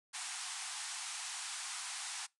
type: band-pass noise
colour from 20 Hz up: white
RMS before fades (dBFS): -43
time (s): 0.13-2.27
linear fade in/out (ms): 20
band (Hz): 720 to 10000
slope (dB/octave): 96
effects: noise-tail reverb RT60 0.2 s tail -23 dB re dry